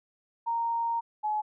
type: tone pair in turn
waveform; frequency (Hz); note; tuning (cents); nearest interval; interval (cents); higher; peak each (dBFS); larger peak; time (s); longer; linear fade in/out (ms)
sine; 928 / 850; A#5 / G#5; -8 / +40; major second; 152; first; -26; neither; 0.46-1.01 / 1.23-1.42; first; 20
effects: none